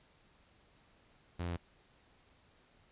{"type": "tone with pitch steps", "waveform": "sawtooth", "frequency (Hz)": [87.31, 86.66, 86.01], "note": ["F2", "F2", "F2"], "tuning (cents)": [0, -13, -26], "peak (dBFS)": -32, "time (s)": [1.39, 1.57], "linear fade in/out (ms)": 10, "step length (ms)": 60, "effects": ["pink hiss -67 dBFS RMS until 2.91 s", "resampled to 8000 Hz"]}